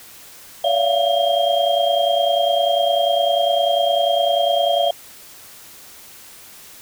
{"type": "tone cluster", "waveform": "sine", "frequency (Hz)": [570, 677, 707, 3217], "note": ["C#5", "E5", "F5", "G7"], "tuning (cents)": [48, 46, 21, 44], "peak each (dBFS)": [-20, -18, -22, -23], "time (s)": [0.64, 4.91], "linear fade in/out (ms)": 5, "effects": ["white hiss -42 dBFS RMS until 6.81 s"]}